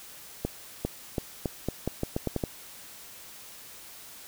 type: accelerating click train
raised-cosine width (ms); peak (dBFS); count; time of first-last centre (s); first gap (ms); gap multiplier
2; -14; 11; 0.45-2.438; 400; 0.83
effects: white hiss -47 dBFS RMS until 4.27 s